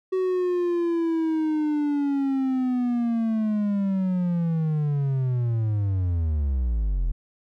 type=linear sweep; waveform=triangle; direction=down; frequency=376.7 to 38.76 Hz; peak=-19 dBFS; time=0.12-7.12 s; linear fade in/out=10 ms; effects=none